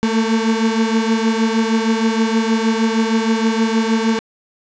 35% pulse beating tone pair, 222.3 / 228.7 Hz, A3 / A#3, +18 / -33 cents, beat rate 6.4 Hz, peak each -14 / -18 dBFS, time 0.03-4.19 s, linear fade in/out 0 ms, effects resampled to 16000 Hz + 7-bit

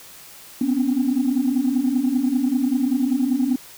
sine tone cluster, 246.5 / 256.8 / 281.9 Hz, B3 / C4 / C#4, -3 / -32 / +29 cents, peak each -21 dBFS, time 0.61-3.56 s, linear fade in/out 5 ms, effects tanh soft clip ceiling -11 dBFS + white hiss -43 dBFS RMS until 3.77 s

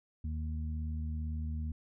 harmonic tone, 77.78 Hz, D#2, in tune, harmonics 1 / 2 / 3, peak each -34 / -46 / -44 dBFS, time 0.24-1.72 s, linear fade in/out 5 ms, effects none

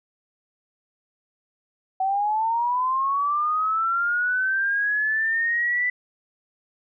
sine linear sweep, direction up, 752 to 1990 Hz, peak -20 dBFS, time 2-5.9 s, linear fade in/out 5 ms, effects none

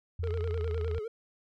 sine tone with pitch glide, 85 to 81.4 Hz, F2 to E2, -46 to -21 cents, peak -30 dBFS, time 0.19-0.99 s, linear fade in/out 5 ms, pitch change -75 cents, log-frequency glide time 0.51-0.65 s
triangle tone with vibrato, 440 Hz, A4, in tune, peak -32 dBFS, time 0.23-1.08 s, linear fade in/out 5 ms, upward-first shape sine, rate 9.8 Hz, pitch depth 97 cents each way
click train, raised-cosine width 0.3 ms, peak -29 dBFS, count 23, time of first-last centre 0.24-0.981 s, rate 29.7 Hz
effects none

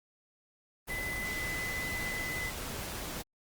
sine tone in noise, 2013 Hz, B6, 33 cents sharp, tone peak -35 dBFS, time 0.89-2.51 s, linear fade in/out 20 ms, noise pink, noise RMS -39 dBFS, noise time 0.87-3.23 s, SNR +1 dB, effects Opus 32 kbps

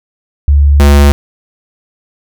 sine / square tone pair in turn, 71.6 / 71.35 Hz, D2 / D2, -43 / -49 cents, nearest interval unison, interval 6 cents, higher first, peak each -3 dBFS, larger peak neither, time 0.48-0.8 / 0.8-1.12 s, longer neither, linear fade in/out 0 ms, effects none

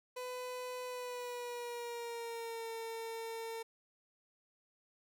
30% pulse tone with pitch glide, 501 to 454.1 Hz, B4 to A#4, +25 to -45 cents, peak -38 dBFS, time 0.16-3.63 s, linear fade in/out 10 ms, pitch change -170 cents, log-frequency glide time 0.85-2.7 s, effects none

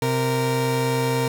30% pulse tone pair together, 130 / 463.3 Hz, C3 / A#4, -11 / -11 cents, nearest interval octave + minor seventh, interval 2200 cents, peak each -20 dBFS, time 0.02-1.28 s, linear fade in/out 2 ms, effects none

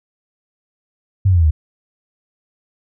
sine exponential sweep, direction down, 100.6 to 73.42 Hz, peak -9 dBFS, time 1.25-1.51 s, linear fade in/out 10 ms, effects none

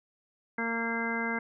harmonic tone, 230.1 Hz, A#3, 22 cents flat, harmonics 1 / 2 / 3 / 4 / 5 / 6 / 7 / 9, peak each -34 / -38 / -42 / -38 / -44 / -40 / -35 / -35 dBFS, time 0.58-1.39 s, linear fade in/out 5 ms, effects none

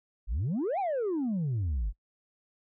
sine exponential two-way sweep, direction up then down, 43.56 to 830.6 to 43.56 Hz, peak -25 dBFS, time 0.27-1.93 s, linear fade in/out 50 ms, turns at 0.79 s, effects noise-tail reverb RT60 0.1 s tail -25 dB re dry + tanh soft clip ceiling -26 dBFS

